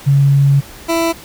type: tone pair in turn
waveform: sine / 20% pulse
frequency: 139.6 / 332 Hz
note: C#3 / E4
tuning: +13 / +12 cents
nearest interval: octave + minor third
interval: 1499 cents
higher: second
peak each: -7 / -8 dBFS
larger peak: first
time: 0.06-0.61 / 0.88-1.13 s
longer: first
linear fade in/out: 20 ms
effects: pink hiss -36 dBFS RMS until 1.24 s